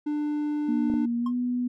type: tone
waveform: triangle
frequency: 297.3 Hz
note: D4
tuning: 21 cents sharp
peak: -23 dBFS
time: 0.06-1.06 s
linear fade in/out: 10 ms
type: tone with pitch glide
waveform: sine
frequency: 236.3 to 246.3 Hz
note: A#3 to B3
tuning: +24 to -5 cents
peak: -24 dBFS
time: 0.68-1.68 s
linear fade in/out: 10 ms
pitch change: +71 cents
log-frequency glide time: 1.18-1.34 s
type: clicks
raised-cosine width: 2 ms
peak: -24 dBFS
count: 2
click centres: 0.9 / 0.94 s
type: tone with exponential decay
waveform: triangle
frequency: 1066 Hz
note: C6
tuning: 32 cents sharp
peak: -28 dBFS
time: 1.26-1.34 s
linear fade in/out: 5 ms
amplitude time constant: 16 ms
effects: none